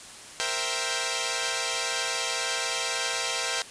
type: chord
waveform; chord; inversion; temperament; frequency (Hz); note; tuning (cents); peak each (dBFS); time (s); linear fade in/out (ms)
5% pulse; C dominant seventh; third; equal; 466.2 / 523.3 / 659.3 / 784; Bb4 / C5 / E5 / G5; 0 / 0 / 0 / 0; -21; 0.4-3.62; 0
effects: white hiss -44 dBFS RMS until 3.7 s + resampled to 22050 Hz